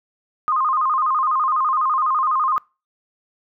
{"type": "tone with vibrato", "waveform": "sine", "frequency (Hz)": 1142, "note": "D6", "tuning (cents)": -49, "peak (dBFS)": -16, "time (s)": [0.48, 2.58], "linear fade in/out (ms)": 0, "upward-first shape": "square", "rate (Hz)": 12, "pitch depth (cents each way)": 130, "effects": ["noise-tail reverb RT60 0.3 s tail -25 dB re dry"]}